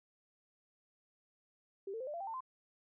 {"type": "tone with pitch steps", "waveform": "sine", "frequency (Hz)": [392, 450.3, 517.2, 594.2, 682.5, 784, 900.6, 1034.5], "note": ["G4", "A4", "C5", "D5", "F5", "G5", "A5", "C6"], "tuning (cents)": [0, 40, -20, 20, -40, 0, 40, -20], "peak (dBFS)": -39, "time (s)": [1.87, 2.406], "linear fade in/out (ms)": 5, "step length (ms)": 67, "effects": []}